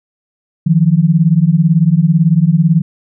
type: beating tone pair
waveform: sine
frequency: 155.56 / 173.56 Hz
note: D#3 / F3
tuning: 0 / -10 cents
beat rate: 18 Hz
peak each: -10 dBFS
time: 0.66-2.82 s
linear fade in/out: 10 ms
effects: none